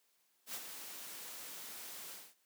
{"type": "noise with ADSR envelope", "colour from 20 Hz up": "white", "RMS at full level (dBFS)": -41, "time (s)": [0.46, 2.35], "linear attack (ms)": 85, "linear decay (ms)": 46, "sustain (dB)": -7, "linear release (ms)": 250, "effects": ["white hiss -75 dBFS RMS until 2.45 s", "high-pass 200 Hz 12 dB/octave"]}